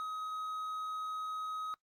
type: tone with hard clipping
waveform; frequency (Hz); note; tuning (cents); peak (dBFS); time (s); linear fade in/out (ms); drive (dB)
triangle; 1265; D#6; +28; -37; 0-1.74; 0; 6
effects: noise-tail reverb RT60 0.1 s tail -23 dB re dry + Opus 48 kbps